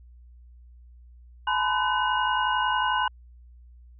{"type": "tone cluster", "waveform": "sine", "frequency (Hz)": [853, 967, 1018, 1507, 2873], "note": ["G#5", "B5", "C6", "F#6", "F7"], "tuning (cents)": [46, -37, -48, 31, 48], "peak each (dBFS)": [-28, -31, -26, -28, -32], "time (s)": [1.47, 3.08], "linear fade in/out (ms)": 5, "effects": ["added 60 Hz sine -47 dBFS peak until 3.99 s"]}